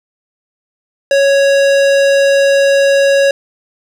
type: tone with hard clipping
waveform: sine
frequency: 554.4 Hz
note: C#5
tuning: in tune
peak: -9 dBFS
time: 1.11-3.31 s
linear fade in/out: 2 ms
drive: 18 dB
effects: none